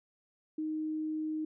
sine tone, 311.1 Hz, D#4, in tune, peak -32 dBFS, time 0.58-1.45 s, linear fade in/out 5 ms, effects none

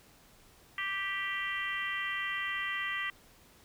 harmonic tone, 392 Hz, G4, in tune, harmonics 3 / 4 / 5 / 6 / 7 / 8, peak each -40 / -44 / -34 / -45 / -42 / -43 dBFS, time 0.78-3.1 s, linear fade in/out 2 ms, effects pink hiss -60 dBFS RMS until 3.64 s

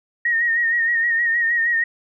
sine tone with vibrato, 1864.7 Hz, A#6, in tune, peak -16 dBFS, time 0.25-1.84 s, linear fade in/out 5 ms, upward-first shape sine, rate 6.4 Hz, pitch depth 47 cents each way, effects none

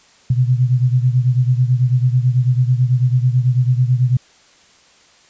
sine beating tone pair, 123.47 / 132.57 Hz, B2 / C3, 0 / +23 cents, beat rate 9.1 Hz, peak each -13 / -17 dBFS, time 0.3-4.17 s, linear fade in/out 5 ms, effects white hiss -50 dBFS RMS until 5.29 s + resampled to 16000 Hz

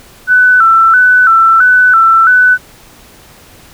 sine tone with vibrato, 1414 Hz, F6, 21 cents sharp, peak -3 dBFS, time 0.27-2.58 s, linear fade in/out 50 ms, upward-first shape square, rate 1.5 Hz, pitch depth 99 cents each way, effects pink hiss -39 dBFS RMS until 3.73 s

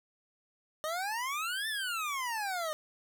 25% pulse exponential two-way sweep, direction up then down, 604 to 1800 to 604 Hz, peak -29 dBFS, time 0.84-2.73 s, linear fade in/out 0 ms, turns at 1.68 s, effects none

